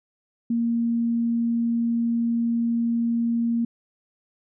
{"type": "tone", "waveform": "sine", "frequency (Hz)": 233.1, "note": "A#3", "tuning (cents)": 0, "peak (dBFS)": -20, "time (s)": [0.5, 3.65], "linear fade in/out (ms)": 5, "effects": []}